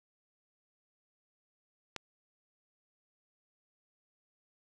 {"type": "click", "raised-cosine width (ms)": 0.2, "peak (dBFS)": -20, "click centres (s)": 1.963, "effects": []}